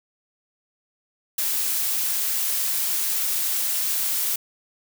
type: noise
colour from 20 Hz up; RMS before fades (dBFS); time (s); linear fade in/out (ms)
blue; -24; 1.38-4.36; 5
effects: none